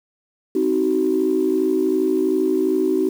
sine chord, C diminished, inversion none, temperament just, 261.6 / 314 / 376.7 Hz, C4 / Eb4 / Gb4, 0 / +16 / +31 cents, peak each -23 / -20 / -18 dBFS, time 0.55-3.09 s, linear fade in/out 5 ms, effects tanh soft clip ceiling -8 dBFS + 7-bit

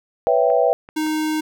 sine chord, C# half-diminished seventh, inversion third, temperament equal, 493.9 / 554.4 / 659.3 / 784 Hz, B4 / C#5 / E5 / G5, 0 / 0 / 0 / 0 cents, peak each -18 / -20 / -18 / -21 dBFS, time 0.27-0.73 s, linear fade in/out 0 ms
clicks, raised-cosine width 0.5 ms, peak -25 dBFS, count 3, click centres 0.502 / 0.889 / 1.066 s
square tone, 310 Hz, D#4, 6 cents flat, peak -20 dBFS, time 0.96-1.41 s, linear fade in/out 10 ms
effects none

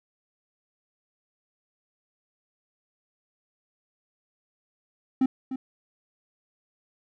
triangle tone with echo, 261.6 Hz, C4, in tune, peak -16 dBFS, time 5.21-5.26 s, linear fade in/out 5 ms, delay 300 ms, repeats 1, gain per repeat -11 dB, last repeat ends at 5.56 s, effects none

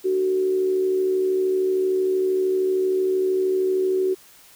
sine tone with amplitude modulation, 375.2 Hz, F#4, 24 cents sharp, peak -16 dBFS, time 0.04-4.15 s, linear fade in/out 20 ms, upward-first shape sine, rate 73 Hz, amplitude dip 45%, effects white hiss -50 dBFS RMS until 4.55 s

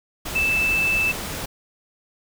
sine tone in noise, 2637 Hz, E7, in tune, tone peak -18 dBFS, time 0.35-1.12 s, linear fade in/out 10 ms, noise pink, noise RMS -30 dBFS, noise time 0.25-1.46 s, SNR +9 dB, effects none

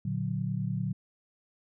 sine chord, Bb augmented, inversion none, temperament equal, 116.54 / 146.83 / 185 Hz, Bb2 / D3 / F#3, 0 / 0 / 0 cents, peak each -33 dBFS, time 0.05-0.93 s, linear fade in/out 5 ms, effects none

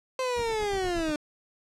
30% pulse linear sweep, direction down, 523.3 to 293.7 Hz, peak -24 dBFS, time 0.19-1.16 s, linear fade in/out 2 ms
brown noise with tremolo, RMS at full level -36 dBFS, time 0.36-1.12 s, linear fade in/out 10 ms, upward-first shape sine, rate 8.4 Hz, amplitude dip 85%
effects low-pass 8000 Hz 12 dB/octave

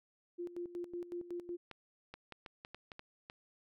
sine tone with tremolo, 349.2 Hz, F4, in tune, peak -38 dBFS, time 0.38-1.57 s, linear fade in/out 20 ms, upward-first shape square, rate 5.4 Hz, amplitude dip 75%
clicks, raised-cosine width 0.3 ms, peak -31 dBFS, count 9, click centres 1.713 / 2.14 / 2.323 / 2.462 / 2.649 / 2.746 / 2.918 / 2.994 / 3.299 s
effects none

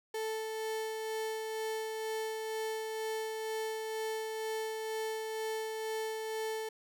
35% pulse tone with tremolo, 440 Hz, A4, in tune, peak -32 dBFS, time 0.14-6.69 s, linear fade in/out 5 ms, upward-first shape sine, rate 2.1 Hz, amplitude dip 30%, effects none

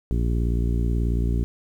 harmonic tone, 58.4 Hz, A#1, 4 cents sharp, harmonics 1 / 2 / 3 / 4 / 5 / 6 / 7, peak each -21 / -27 / -31 / -33 / -35 / -37 / -38 dBFS, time 0.11-1.44 s, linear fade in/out 0 ms, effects 9-bit

